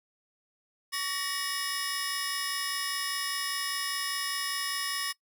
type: tone cluster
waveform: sawtooth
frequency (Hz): 1130 / 1835 / 1900 / 2904 / 5160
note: C#6 / A#6 / A#6 / F#7 / E8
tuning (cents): +33 / -28 / +33 / -33 / -38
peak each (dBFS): -33 / -36 / -36 / -37 / -31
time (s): 0.92-5.13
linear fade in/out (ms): 20
effects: noise-tail reverb RT60 0.1 s tail -21 dB re dry